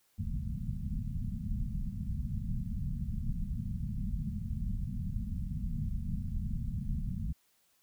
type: low-pass noise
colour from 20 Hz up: pink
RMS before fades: -35 dBFS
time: 0.18-7.33 s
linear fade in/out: 10 ms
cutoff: 230 Hz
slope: 96 dB/octave
effects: white hiss -71 dBFS RMS until 7.82 s